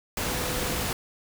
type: tone in noise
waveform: sine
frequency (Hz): 499.9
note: B4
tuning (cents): +21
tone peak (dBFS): -38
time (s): 0.26-0.84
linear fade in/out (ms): 2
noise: pink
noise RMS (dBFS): -29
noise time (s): 0.17-0.93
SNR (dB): -12
effects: none